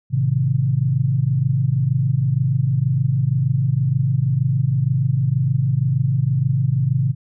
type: chord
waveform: sine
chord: A diminished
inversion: none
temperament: just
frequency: 110 / 132 / 158.4 Hz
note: A2 / C3 / Eb3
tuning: 0 / +16 / +31 cents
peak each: -22 / -17 / -23 dBFS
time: 0.1-7.15 s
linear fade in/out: 50 ms
effects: none